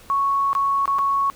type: tone with dropouts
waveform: sine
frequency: 1108 Hz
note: C#6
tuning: 1 cent flat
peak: -17 dBFS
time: 0.1-1.3 s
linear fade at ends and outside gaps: 0 ms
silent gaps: 0.531-0.551 / 0.856-0.878 / 0.985-0.99 s
effects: pink hiss -48 dBFS RMS until 1.35 s